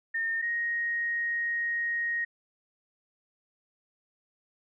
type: tone pair in turn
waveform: sine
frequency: 1824 / 1873.1 Hz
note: A#6 / A#6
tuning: -38 / +8 cents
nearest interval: unison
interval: 46 cents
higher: second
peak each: -27 dBFS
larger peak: neither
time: 0.14-0.42 / 0.42-2.25 s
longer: second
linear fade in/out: 10 ms
effects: none